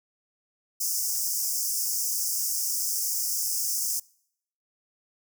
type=high-pass noise; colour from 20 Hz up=pink; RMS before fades=-28 dBFS; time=0.8-4 s; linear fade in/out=10 ms; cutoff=5100 Hz; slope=96 dB/octave; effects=noise-tail reverb RT60 0.7 s tail -25 dB re dry